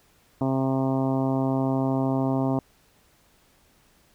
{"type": "harmonic tone", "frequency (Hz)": 133.2, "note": "C3", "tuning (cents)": 31, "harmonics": [1, 2, 3, 4, 5, 6, 7, 8, 9], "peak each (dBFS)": [-27, -24, -33, -35, -31, -36, -36, -40, -46], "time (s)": [0.41, 2.59], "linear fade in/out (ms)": 2, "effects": ["pink hiss -61 dBFS RMS until 4.14 s"]}